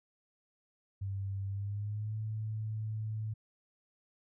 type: tone with pitch glide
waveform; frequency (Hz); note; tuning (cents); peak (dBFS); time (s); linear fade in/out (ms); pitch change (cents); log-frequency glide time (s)
sine; 98 to 108.74; G2 to A2; 0 to -20; -34; 1.01-3.34; 10; +180; 1.47-2.17
effects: none